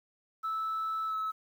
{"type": "tone with pitch glide", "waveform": "sine", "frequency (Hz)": [1311, 1297.4], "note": ["E6", "E6"], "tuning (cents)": [-10, -28], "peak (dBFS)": -29, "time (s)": [0.43, 1.32], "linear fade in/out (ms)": 20, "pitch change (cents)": -18, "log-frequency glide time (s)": [1.06, 1.15], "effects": ["tanh soft clip ceiling -28 dBFS", "10-bit"]}